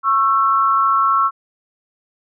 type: tone pair together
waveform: sine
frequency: 1099.1 / 1334 Hz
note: C#6 / E6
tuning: -15 / +20 cents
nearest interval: minor third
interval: 335 cents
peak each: -15 / -15 dBFS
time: 0.03-1.31 s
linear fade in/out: 50 ms
effects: none